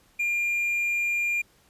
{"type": "tone with hard clipping", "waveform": "triangle", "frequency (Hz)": 2400, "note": "D7", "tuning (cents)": 37, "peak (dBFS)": -24, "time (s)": [0.19, 1.42], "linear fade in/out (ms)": 10, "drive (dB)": 5, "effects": ["pink hiss -61 dBFS RMS until 1.69 s", "resampled to 32000 Hz"]}